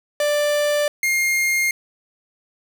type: tone pair in turn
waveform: 45% pulse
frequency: 589 / 2126 Hz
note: D5 / C7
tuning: +5 / +27 cents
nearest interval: octave + minor seventh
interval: 2222 cents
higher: second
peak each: -17 dBFS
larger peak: neither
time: 0.2-0.88 / 1.03-1.71 s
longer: neither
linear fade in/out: 2 ms
effects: none